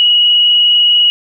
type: tone with vibrato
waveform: sine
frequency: 2906 Hz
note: F#7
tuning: 32 cents flat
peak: -6 dBFS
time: 0-1.1 s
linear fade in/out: 0 ms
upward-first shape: square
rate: 20 Hz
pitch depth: 15 cents each way
effects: none